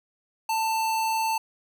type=tone; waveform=square; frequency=889 Hz; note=A5; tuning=18 cents sharp; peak=-24 dBFS; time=0.49-1.38 s; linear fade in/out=5 ms; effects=none